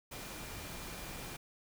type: tone in noise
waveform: sine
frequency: 2394 Hz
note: D7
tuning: 33 cents sharp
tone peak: -56 dBFS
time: 0.11-1.37 s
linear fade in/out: 10 ms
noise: pink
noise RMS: -45 dBFS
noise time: 0.11-1.37 s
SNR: -14 dB
effects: none